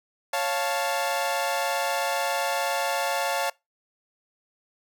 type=chord; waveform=sawtooth; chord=Db augmented; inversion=none; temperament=equal; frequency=554.4 / 698.5 / 880 Hz; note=Db5 / F5 / A5; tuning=0 / 0 / 0 cents; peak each=-25 dBFS; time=0.33-3.5 s; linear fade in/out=5 ms; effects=noise-tail reverb RT60 0.2 s tail -23 dB re dry